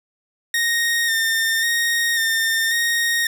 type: tone with vibrato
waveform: sawtooth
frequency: 1836 Hz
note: A#6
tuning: 27 cents flat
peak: -14 dBFS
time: 0.54-3.27 s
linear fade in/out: 2 ms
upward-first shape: square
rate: 0.92 Hz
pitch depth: 25 cents each way
effects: none